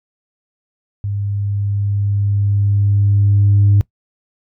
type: tone with level ramp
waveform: sine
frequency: 101.1 Hz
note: G#2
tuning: 46 cents flat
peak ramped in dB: -18 to -6 dBFS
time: 1.04-3.81 s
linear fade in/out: 0 ms
effects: noise-tail reverb RT60 0.1 s tail -21 dB re dry + tanh soft clip ceiling -5 dBFS